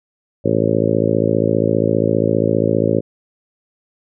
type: harmonic tone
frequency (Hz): 55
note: A1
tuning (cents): 0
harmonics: 2 / 3 / 4 / 5 / 6 / 7 / 8 / 9 / 10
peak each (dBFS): -22 / -22 / -22 / -22 / -22 / -22 / -22 / -22 / -22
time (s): 0.44-3.01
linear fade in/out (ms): 20
effects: none